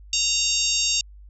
harmonic tone, 927 Hz, A#5, 10 cents flat, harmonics 3 / 4 / 5 / 6 / 7 / 8, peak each -27 / -27 / -27 / -27 / -27 / -27 dBFS, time 0.13-1.01 s, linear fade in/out 2 ms, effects added 50 Hz sine -42 dBFS peak until 1.29 s

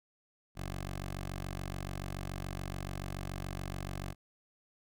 10% pulse tone with notch filter, 47 Hz, F#1, 28 cents sharp, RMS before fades -40 dBFS, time 0.55-4.15 s, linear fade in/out 50 ms, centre 240 Hz, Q 1.9, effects none

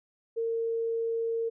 sine tone, 457.4 Hz, A#4, 33 cents flat, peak -27 dBFS, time 0.36-1.5 s, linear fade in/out 20 ms, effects none

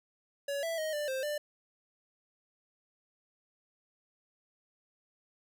square tone with pitch steps, 564 / 661 / 626 / 592 / 526 / 593 Hz, C#5 / E5 / D#5 / D5 / C5 / D5, +30 / +5 / +10 / +14 / +9 / +17 cents, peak -33 dBFS, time 0.48-1.38 s, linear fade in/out 5 ms, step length 150 ms, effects none

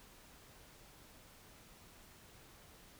silence, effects pink hiss -60 dBFS RMS until 2.99 s

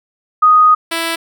sine / 5% pulse tone pair in turn, 1244.5 / 331 Hz, D#6 / E4, 0 / +7 cents, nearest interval octave + major seventh, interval 2293 cents, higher first, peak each -5 dBFS, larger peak neither, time 0.42-0.75 / 0.91-1.16 s, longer first, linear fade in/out 10 ms, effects none

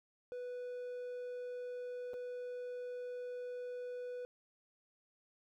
triangle tone with dropouts, 493.9 Hz, B4, in tune, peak -39 dBFS, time 0.32-4.25 s, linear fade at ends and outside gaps 0 ms, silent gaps 2.134-2.14 s, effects none

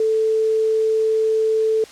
sine tone, 440 Hz, A4, in tune, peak -15 dBFS, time 0-1.84 s, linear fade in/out 2 ms, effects white hiss -42 dBFS RMS until 1.91 s + low-pass 7000 Hz 12 dB/octave

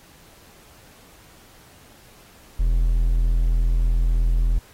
triangle tone, 41.63 Hz, E1, 18 cents sharp, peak -14 dBFS, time 2.59-4.59 s, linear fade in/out 10 ms, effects pink hiss -51 dBFS RMS until 4.73 s + AAC 48 kbps

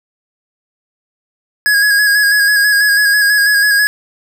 square tone with vibrato, 1661.2 Hz, G#6, in tune, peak -9 dBFS, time 1.66-3.87 s, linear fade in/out 0 ms, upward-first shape square, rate 6.1 Hz, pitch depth 28 cents each way, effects none

